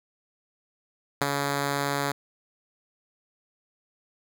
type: tone with ADSR envelope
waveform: 5% pulse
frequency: 141.4 Hz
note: C#3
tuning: 35 cents sharp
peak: -9 dBFS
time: 1.21-2.12 s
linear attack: 7 ms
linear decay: 25 ms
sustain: -5 dB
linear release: 6 ms
effects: none